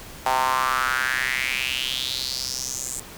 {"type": "tone with high-pass filter sweep", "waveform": "sawtooth", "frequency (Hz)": 130, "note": "C3", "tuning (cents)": -11, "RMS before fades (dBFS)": -25, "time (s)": [0.26, 3], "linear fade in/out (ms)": 2, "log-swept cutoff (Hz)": [820, 7900], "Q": 4.8, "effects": ["pink hiss -41 dBFS RMS until 3.17 s"]}